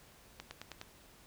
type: accelerating click train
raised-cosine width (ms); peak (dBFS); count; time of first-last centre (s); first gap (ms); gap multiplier
0.2; -26; 5; 0.4-0.814; 110; 0.96
effects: pink hiss -60 dBFS RMS until 1.26 s